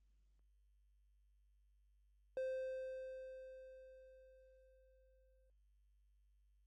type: tone with exponential decay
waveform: triangle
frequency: 521 Hz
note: C5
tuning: 7 cents flat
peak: -36 dBFS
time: 2.37-5.5 s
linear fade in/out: 1 ms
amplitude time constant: 680 ms
effects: added 50 Hz sine -70 dBFS peak until 6.66 s + Opus 32 kbps